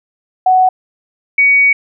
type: tone pair in turn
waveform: sine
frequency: 744 / 2250 Hz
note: F#5 / C#7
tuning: +9 / +25 cents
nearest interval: octave + perfect fifth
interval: 1916 cents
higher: second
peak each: -6 dBFS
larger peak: neither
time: 0.46-0.69 / 1.38-1.73 s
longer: second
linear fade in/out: 5 ms
effects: none